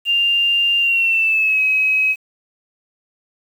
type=tone with pitch glide; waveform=sine; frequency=2794 to 2547 Hz; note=F7 to D#7; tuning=0 to +40 cents; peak=-13 dBFS; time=0.05-2.16 s; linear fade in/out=50 ms; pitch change=-160 cents; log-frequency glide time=0.79-1.61 s; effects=7-bit